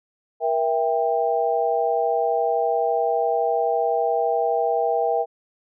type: chord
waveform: sine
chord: E diminished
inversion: second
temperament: just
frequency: 474.7 / 659.3 / 791.1 Hz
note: Bb4 / E5 / G5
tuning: +31 / 0 / +16 cents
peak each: -23 dBFS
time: 0.4-5.26 s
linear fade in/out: 50 ms
effects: none